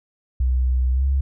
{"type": "tone with pitch glide", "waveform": "sine", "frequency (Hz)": [63.3, 67.84], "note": ["B1", "C#2"], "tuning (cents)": [43, -37], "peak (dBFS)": -16, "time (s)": [0.4, 1.21], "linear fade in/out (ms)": 5, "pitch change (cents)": 120, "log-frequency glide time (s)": [0.93, 1.05], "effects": []}